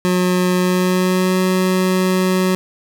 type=tone with pitch glide; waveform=25% pulse; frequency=181.4 to 185.43 Hz; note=F#3 to F#3; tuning=-34 to +4 cents; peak=-10 dBFS; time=0.05-2.55 s; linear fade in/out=0 ms; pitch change=+38 cents; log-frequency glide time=0.57-1.39 s; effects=none